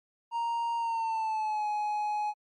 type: tone with pitch glide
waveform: triangle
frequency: 932.3 to 840.2 Hz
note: A#5 to G#5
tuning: 0 to +20 cents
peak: -26 dBFS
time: 0.31-2.34 s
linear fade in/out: 50 ms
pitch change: -180 cents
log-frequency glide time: 0.77-1.67 s
effects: MP3 48 kbps